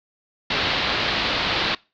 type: low-pass noise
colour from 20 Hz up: white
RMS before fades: -23 dBFS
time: 0.5-1.75 s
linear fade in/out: 5 ms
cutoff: 4400 Hz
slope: 48 dB/octave
effects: noise-tail reverb RT60 0.3 s tail -24 dB re dry